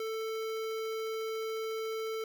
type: tone with notch filter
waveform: square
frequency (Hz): 443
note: A4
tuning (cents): +12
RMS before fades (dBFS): -36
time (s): 0-2.24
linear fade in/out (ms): 2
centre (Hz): 8600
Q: 1.3
effects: none